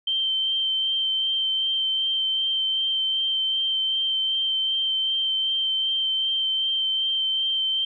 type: tone with vibrato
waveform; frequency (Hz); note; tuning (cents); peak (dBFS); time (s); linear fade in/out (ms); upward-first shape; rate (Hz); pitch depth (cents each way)
sine; 3123; G7; -7; -21; 0.07-7.85; 5; sine; 2.6; 12
effects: none